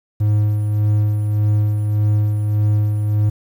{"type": "tone with tremolo", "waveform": "triangle", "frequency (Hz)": 105.2, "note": "G#2", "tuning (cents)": 23, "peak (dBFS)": -10, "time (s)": [0.2, 3.3], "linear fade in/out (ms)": 10, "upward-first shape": "sine", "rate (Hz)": 1.7, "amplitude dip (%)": 40, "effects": ["8-bit"]}